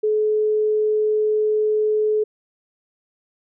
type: tone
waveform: sine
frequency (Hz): 427.9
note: A4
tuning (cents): -48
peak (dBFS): -16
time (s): 0.03-2.24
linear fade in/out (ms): 10
effects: none